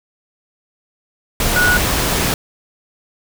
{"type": "tone in noise", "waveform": "sine", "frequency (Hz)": 1461, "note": "F#6", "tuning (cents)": -22, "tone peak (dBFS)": -12, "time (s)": [1.56, 1.77], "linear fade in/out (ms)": 2, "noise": "pink", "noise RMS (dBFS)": -17, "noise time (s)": [1.4, 2.34], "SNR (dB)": 2, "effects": []}